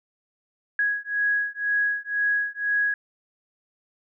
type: beating tone pair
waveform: sine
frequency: 1661.2 / 1663.2 Hz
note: G#6 / G#6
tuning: 0 / +2 cents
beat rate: 2 Hz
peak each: -25 dBFS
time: 0.79-2.94 s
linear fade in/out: 2 ms
effects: none